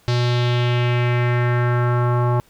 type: tone with low-pass filter sweep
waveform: square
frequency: 121.7 Hz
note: B2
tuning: 25 cents flat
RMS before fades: -18 dBFS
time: 0.08-2.4 s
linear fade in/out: 0 ms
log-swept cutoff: 4600 to 1000 Hz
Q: 2.5
effects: pink hiss -55 dBFS RMS until 2.49 s